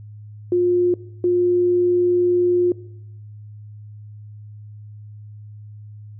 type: tone pair in turn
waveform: sine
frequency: 355.1 / 355.1 Hz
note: F4 / F4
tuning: +29 / +29 cents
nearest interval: unison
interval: 0 cents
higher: neither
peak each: -14 dBFS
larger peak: neither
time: 0.52-0.94 / 1.24-2.72 s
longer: second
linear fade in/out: 2 ms
effects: noise-tail reverb RT60 0.9 s tail -20 dB re dry + added 105 Hz sine -36 dBFS peak until 6.19 s